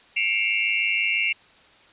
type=tone cluster; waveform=sine; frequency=2155 / 2334 / 2681 / 2787 Hz; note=C#7 / D7 / E7 / F7; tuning=-49 / -11 / +29 / -4 cents; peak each=-26 dBFS; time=0.16-1.33 s; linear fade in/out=10 ms; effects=white hiss -53 dBFS RMS until 1.92 s + resampled to 8000 Hz